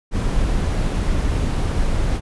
brown noise, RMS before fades -19 dBFS, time 0.11-2.21 s, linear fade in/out 50 ms, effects resampled to 24000 Hz

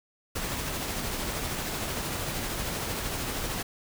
pink noise with tremolo, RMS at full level -31 dBFS, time 0.35-3.63 s, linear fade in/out 10 ms, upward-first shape triangle, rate 13 Hz, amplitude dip 30%, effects none

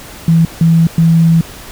sine tone bursts at uneven times, 164.81 Hz, E3, in tune, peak -5 dBFS, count 3, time 0.28-0.45 / 0.61-0.87 / 0.98-1.41 s, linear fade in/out 2 ms, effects pink hiss -32 dBFS RMS until 1.71 s

